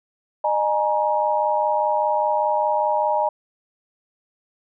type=tone cluster; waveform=sine; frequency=609 / 839 / 944 Hz; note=D#5 / G#5 / A#5; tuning=-37 / +17 / +22 cents; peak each=-22 dBFS; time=0.44-3.29 s; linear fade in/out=5 ms; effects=none